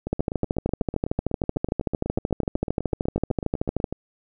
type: two click trains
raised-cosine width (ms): 2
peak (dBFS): -15 / -9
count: 32 / 50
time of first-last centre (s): 0.07-3.926 / 0.13-3.842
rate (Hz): 8.04 / 13.2
effects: none